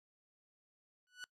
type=tone with exponential growth; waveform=sawtooth; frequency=1480 Hz; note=F#6; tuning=in tune; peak=-37 dBFS; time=1.07-1.24 s; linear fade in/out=0 ms; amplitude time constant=36 ms; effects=noise-tail reverb RT60 0.1 s tail -22 dB re dry + low-pass 8000 Hz 12 dB/octave